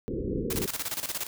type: low-pass noise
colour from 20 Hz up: white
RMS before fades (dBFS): -31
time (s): 0.08-0.66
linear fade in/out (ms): 0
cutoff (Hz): 490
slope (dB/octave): 96
type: noise with tremolo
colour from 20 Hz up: white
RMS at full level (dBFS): -31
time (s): 0.5-1.27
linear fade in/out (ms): 5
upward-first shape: square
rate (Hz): 17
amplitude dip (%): 75
effects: none